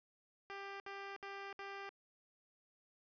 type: tone bursts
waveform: 10% pulse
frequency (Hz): 395.7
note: G4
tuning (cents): +16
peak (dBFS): -37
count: 4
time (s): 0.5-1.892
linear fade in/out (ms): 0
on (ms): 300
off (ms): 64
effects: resampled to 11025 Hz + 12-bit